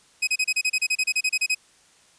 sawtooth tone bursts, 2526 Hz, D#7, 26 cents sharp, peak -16 dBFS, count 16, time 0.22-1.549 s, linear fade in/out 10 ms, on 54 ms, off 31 ms, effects white hiss -57 dBFS RMS until 2.18 s + resampled to 22050 Hz

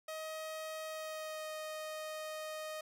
sawtooth tone with pitch glide, 630 to 621.7 Hz, D#5 to D#5, +21 to -2 cents, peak -37 dBFS, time 0.08-2.81 s, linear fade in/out 5 ms, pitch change -23 cents, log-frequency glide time 0.88-1.53 s, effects none

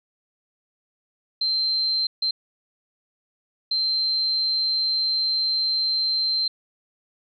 sine tone bursts at uneven times, 4125 Hz, C8, 25 cents flat, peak -20 dBFS, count 3, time 1.41-2.07 / 2.22-2.31 / 3.71-6.48 s, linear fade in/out 5 ms, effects none

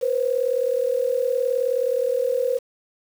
sine tone pair together, 485.1 / 524.3 Hz, B4 / C5, -31 / +3 cents, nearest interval minor second, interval 134 cents, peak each -22 dBFS, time 0.01-2.59 s, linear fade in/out 20 ms, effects 7-bit

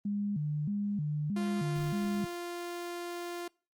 sine tone with vibrato, 174.61 Hz, F3, in tune, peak -30 dBFS, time 0.05-2.25 s, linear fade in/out 5 ms, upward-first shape square, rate 1.6 Hz, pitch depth 270 cents each way
sawtooth tone, 348.1 Hz, F4, 6 cents flat, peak -33 dBFS, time 1.36-3.48 s, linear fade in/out 5 ms
effects noise-tail reverb RT60 0.4 s tail -26 dB re dry + Opus 32 kbps

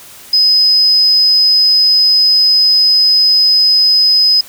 sine tone, 5040 Hz, D#8, 21 cents sharp, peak -6 dBFS, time 0.33-4.41 s, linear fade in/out 5 ms, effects white hiss -36 dBFS RMS until 4.48 s

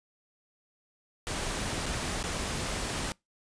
pink noise with dropouts, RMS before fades -33 dBFS, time 1.27-3.12 s, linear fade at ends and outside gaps 0 ms, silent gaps 1.858-1.863 / 2.228-2.239 s, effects noise-tail reverb RT60 0.2 s tail -25 dB re dry + resampled to 22050 Hz

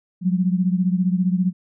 sine beating tone pair, 179.9 / 194.9 Hz, F#3 / G3, -48 / -10 cents, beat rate 15 Hz, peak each -18 / -22 dBFS, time 0.21-1.53 s, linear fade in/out 50 ms, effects none

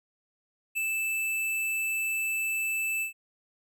square tone with ADSR envelope, 2637 Hz, E7, in tune, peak -26 dBFS, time 0.75-3.13 s, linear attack 27 ms, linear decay 3 ms, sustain -2 dB, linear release 110 ms, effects none

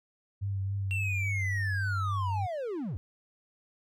sine tone with vibrato, 98 Hz, G2, in tune, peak -29 dBFS, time 0.41-2.47 s, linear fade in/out 20 ms, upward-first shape triangle, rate 3.6 Hz, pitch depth 34 cents each way
triangle linear sweep, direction down, 2740 to 71.6 Hz, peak -30 dBFS, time 0.91-2.97 s, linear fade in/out 0 ms
effects none

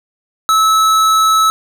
sine tone with hard clipping, 1300 Hz, E6, 24 cents flat, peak -10 dBFS, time 0.49-1.5 s, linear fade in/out 0 ms, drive 16 dB, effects none

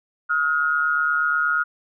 sine tone pair together, 1278.7 / 1427 Hz, D#6 / F6, +47 / +37 cents, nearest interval major second, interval 190 cents, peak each -24 / -19 dBFS, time 0.29-1.64 s, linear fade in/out 20 ms, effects none

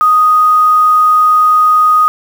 sine tone with quantisation, 1244.5 Hz, D#6, in tune, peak -5 dBFS, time 0.01-2.08 s, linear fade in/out 0 ms, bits 5, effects none

